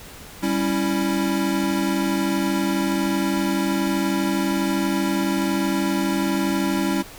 square chord, C# diminished, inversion second, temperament equal, 196 / 277.2 / 329.6 Hz, G3 / C#4 / E4, 0 / 0 / 0 cents, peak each -25 dBFS, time 0.42-7.03 s, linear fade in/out 20 ms, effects pink hiss -41 dBFS RMS until 7.18 s

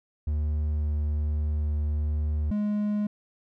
triangle tone pair in turn, 75.1 / 208.4 Hz, D2 / G#3, +39 / +6 cents, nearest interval octave + tritone, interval 1767 cents, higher second, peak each -22 dBFS, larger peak neither, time 0.27-2.51 / 2.51-3.07 s, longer first, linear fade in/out 5 ms, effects none

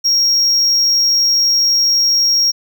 triangle tone, 5588 Hz, F8, in tune, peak -9 dBFS, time 0.04-2.52 s, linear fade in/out 20 ms, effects none

